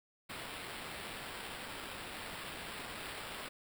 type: noise with sample-and-hold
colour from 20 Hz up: blue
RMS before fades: -45 dBFS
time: 0.29-3.49 s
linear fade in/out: 10 ms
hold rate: 6300 Hz
effects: none